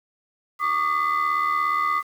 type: tone cluster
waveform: sine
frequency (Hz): 1140 / 1217 / 2025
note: C#6 / D#6 / B6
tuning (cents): +48 / -39 / +43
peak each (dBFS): -23 / -21 / -27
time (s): 0.59-2.03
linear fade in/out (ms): 50
effects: tanh soft clip ceiling -15 dBFS + 8-bit